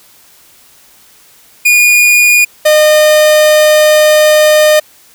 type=tone pair in turn; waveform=45% pulse; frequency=2442 / 610.5 Hz; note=D#7 / D#5; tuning=-33 / -33 cents; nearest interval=2 octaves; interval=2400 cents; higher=first; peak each=-4 dBFS; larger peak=neither; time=1.65-2.45 / 2.65-4.8 s; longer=second; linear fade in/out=10 ms; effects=white hiss -43 dBFS RMS until 5.14 s